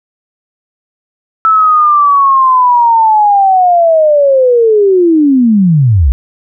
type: linear sweep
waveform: sine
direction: down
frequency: 1318.5 to 55.9 Hz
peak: -4 dBFS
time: 1.45-6.12 s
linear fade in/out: 0 ms
effects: none